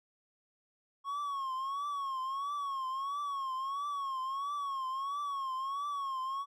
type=tone with vibrato; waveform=triangle; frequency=1099 Hz; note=C#6; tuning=15 cents flat; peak=-32 dBFS; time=1.04-6.46 s; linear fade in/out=50 ms; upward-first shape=triangle; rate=1.5 Hz; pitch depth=110 cents each way; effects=none